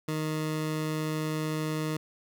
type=tone; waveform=20% pulse; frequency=155.56 Hz; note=D#3; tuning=in tune; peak=-24 dBFS; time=0.08-1.97 s; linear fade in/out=5 ms; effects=none

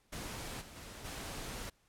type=noise with level steps; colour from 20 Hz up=pink; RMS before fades=-43 / -52 / -49 / -43 dBFS; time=0.12-1.7 s; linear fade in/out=10 ms; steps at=0.6 / 0.75 / 1.04 s; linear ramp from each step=20 ms; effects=pink hiss -72 dBFS RMS until 1.88 s + low-pass 12000 Hz 12 dB/octave

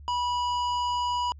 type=tone with tanh clipping; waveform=sine; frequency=977 Hz; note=B5; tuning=19 cents flat; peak=-27 dBFS; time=0.08-1.32 s; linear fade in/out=0 ms; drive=15 dB; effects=added 72 Hz sine -43 dBFS peak until 1.39 s + resampled to 16000 Hz

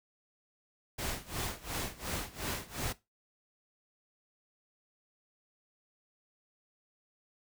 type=noise with tremolo; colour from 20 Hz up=pink; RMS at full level=-35 dBFS; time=0.98-2.93 s; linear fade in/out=10 ms; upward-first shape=sine; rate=2.8 Hz; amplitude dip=90%; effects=noise-tail reverb RT60 0.2 s tail -17 dB re dry

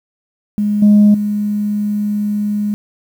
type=tone with level steps; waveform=sine; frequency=207.7 Hz; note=G#3; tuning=in tune; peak=-12 / -3 / -14 dBFS; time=0.58-2.74 s; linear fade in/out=0 ms; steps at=0.82 / 1.14 s; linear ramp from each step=5 ms; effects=tanh soft clip ceiling -3 dBFS + 7-bit

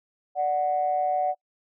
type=tone pair together; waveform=sine; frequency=587.3 / 740 Hz; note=D5 / F#5; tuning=0 / 0 cents; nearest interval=major third; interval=400 cents; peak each=-27 / -22 dBFS; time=0.35-1.35 s; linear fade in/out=50 ms; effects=noise-tail reverb RT60 0.1 s tail -26 dB re dry + tanh soft clip ceiling -15 dBFS

